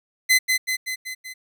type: tone with echo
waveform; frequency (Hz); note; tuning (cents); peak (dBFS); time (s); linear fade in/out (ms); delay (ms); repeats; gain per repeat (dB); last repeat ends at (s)
sawtooth; 2038; C7; -46; -10; 0.29-0.39; 20; 190; 5; -4; 1.34
effects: none